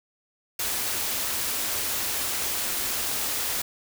white band-stop noise, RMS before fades -28 dBFS, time 0.59-3.62 s, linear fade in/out 5 ms, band 130 to 190 Hz, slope 96 dB/octave, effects none

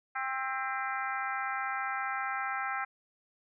harmonic tone with a mistuned harmonic, 264.8 Hz, C4, 21 cents sharp, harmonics 3 / 4 / 5 / 6 / 7 / 8 / 9, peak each -37 / -42 / -36 / -38 / -45 / -41 / -46 dBFS, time 0.15-2.85 s, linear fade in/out 10 ms, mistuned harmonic 8, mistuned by -57 cents, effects none

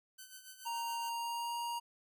5% pulse tone with tremolo, 1522 Hz, F#6, 48 cents sharp, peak -37 dBFS, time 0.18-1.1 s, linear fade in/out 10 ms, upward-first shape sine, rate 7.1 Hz, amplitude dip 65%
square tone with pitch glide, 932.3 to 943.1 Hz, A#5 to A#5, 0 to +20 cents, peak -37 dBFS, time 0.65-1.8 s, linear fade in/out 20 ms, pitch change +20 cents, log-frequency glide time 1.09-1.56 s
effects none

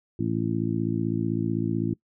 harmonic tone, 55.8 Hz, A1, 25 cents sharp, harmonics 2 / 3 / 4 / 5 / 6, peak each -30 / -30 / -30 / -30 / -30 dBFS, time 0.19-1.94 s, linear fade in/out 5 ms, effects noise-tail reverb RT60 0.1 s tail -23 dB re dry

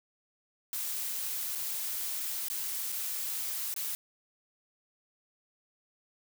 blue noise with dropouts, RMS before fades -35 dBFS, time 0.73-3.95 s, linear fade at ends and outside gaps 0 ms, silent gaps 1.551-1.556 / 2.484-2.5 / 2.92-2.924 / 3.74-3.763 s, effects none

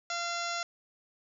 harmonic tone with a mistuned harmonic, 689 Hz, F5, 24 cents flat, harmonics 1 / 2 / 3 / 4 / 5 / 6 / 7 / 8 / 9 / 10, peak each -38 / -36 / -41 / -44 / -44 / -43 / -45 / -43 / -48 / -43 dBFS, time 0.1-0.63 s, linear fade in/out 2 ms, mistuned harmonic 4, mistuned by -23 cents, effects none

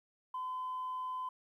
sine tone, 1019 Hz, C6, 46 cents flat, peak -35 dBFS, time 0.34-1.29 s, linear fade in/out 5 ms, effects tanh soft clip ceiling -33 dBFS + 12-bit

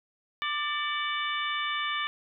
harmonic tone with a mistuned harmonic, 592 Hz, D5, 14 cents sharp, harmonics 2 / 3 / 4 / 5 / 6, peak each -32 / -34 / -35 / -36 / -37 dBFS, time 0.42-2.07 s, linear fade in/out 0 ms, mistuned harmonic 4, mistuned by -52 cents, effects none

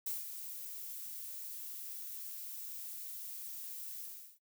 violet noise with ADSR envelope, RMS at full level -37 dBFS, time 0.06-4.39 s, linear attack 6 ms, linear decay 170 ms, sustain -8 dB, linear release 380 ms, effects noise-tail reverb RT60 0.1 s tail -21 dB re dry

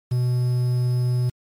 triangle tone with quantisation, 124.1 Hz, B2, 9 cents sharp, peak -16 dBFS, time 0.11-1.3 s, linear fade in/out 10 ms, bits 7, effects MP3 64 kbps

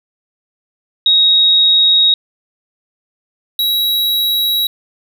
sine / square tone pair in turn, 3777 / 3872 Hz, A#7 / B7, +22 / -35 cents, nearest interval unison, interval 43 cents, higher second, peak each -7 / -13 dBFS, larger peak first, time 1.06-2.14 / 3.59-4.67 s, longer neither, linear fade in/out 2 ms, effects none

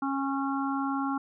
harmonic tone, 273.9 Hz, C#4, 21 cents flat, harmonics 1 / 3 / 4 / 5, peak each -29 / -34 / -35 / -36 dBFS, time 0.02-1.18 s, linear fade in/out 5 ms, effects none

